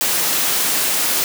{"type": "high-pass noise", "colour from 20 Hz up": "white", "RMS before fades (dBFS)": -18, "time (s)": [0.01, 1.24], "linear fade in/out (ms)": 0, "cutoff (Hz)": 170, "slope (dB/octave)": 12, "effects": []}